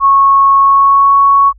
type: tone with pitch glide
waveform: sine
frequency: 1100 to 1112.1 Hz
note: C#6 to C#6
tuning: -14 to +5 cents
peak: -4 dBFS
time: 0-1.53 s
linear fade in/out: 50 ms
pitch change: +19 cents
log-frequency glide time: 0.59-1.15 s
effects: added 50 Hz sine -38 dBFS peak until 1.58 s